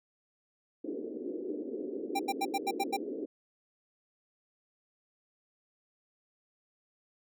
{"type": "band-pass noise", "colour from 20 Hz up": "pink", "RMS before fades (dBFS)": -38, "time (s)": [0.84, 3.26], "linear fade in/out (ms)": 10, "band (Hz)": [260, 470], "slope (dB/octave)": 48}
{"type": "tone bursts", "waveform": "square", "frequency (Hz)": 790, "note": "G5", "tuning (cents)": 13, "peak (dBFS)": -29, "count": 7, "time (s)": [2.15, 2.969], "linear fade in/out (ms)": 10, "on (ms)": 45, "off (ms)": 84}
{"effects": []}